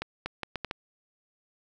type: accelerating click train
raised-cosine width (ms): 0.3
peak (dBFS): -16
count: 6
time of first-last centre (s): 0.02-0.711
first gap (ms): 240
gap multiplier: 0.72
effects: none